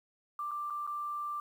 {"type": "tone with dropouts", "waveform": "sine", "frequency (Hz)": 1180, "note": "D6", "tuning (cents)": 8, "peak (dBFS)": -34, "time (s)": [0.39, 1.4], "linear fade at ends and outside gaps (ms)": 2, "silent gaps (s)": [[0.511, 0.515], [0.701, 0.705], [0.867, 0.874]], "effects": ["10-bit"]}